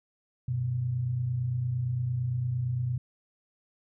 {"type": "tone pair together", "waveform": "sine", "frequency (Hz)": [96.21, 125], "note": ["G2", "B2"], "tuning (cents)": [-32, 21], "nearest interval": "perfect fourth", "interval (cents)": 453, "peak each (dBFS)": [-36, -27], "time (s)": [0.48, 2.98], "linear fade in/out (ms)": 5, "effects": []}